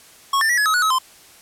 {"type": "tone with pitch steps", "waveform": "square", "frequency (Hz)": [1100, 1786, 1933, 1692, 1276, 1463, 1282, 1036], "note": ["C#6", "A6", "B6", "G#6", "D#6", "F#6", "E6", "C6"], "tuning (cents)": [-14, 25, -38, 32, 43, -20, -49, -17], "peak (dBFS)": -16, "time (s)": [0.33, 0.986], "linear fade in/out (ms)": 5, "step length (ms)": 82, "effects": ["white hiss -47 dBFS RMS until 1.41 s", "low-pass 12000 Hz 12 dB/octave"]}